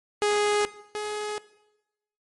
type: tone pair in turn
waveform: sawtooth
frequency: 415.3 / 420.6 Hz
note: G#4 / G#4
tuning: 0 / +22 cents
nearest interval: unison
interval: 22 cents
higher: second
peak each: -17 / -25 dBFS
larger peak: first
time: 0.22-0.65 / 0.95-1.38 s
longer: neither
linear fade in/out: 0 ms
effects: noise-tail reverb RT60 0.9 s tail -17 dB re dry + MP3 48 kbps